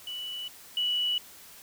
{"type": "tone pair in turn", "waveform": "sine", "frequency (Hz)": [2960, 2948], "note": ["F#7", "F#7"], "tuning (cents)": [0, -7], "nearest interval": "unison", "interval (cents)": 7, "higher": "first", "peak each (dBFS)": [-34, -25], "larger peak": "second", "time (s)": [[0.07, 0.48], [0.77, 1.18]], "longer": "neither", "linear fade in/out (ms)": 2, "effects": ["white hiss -50 dBFS RMS until 1.62 s"]}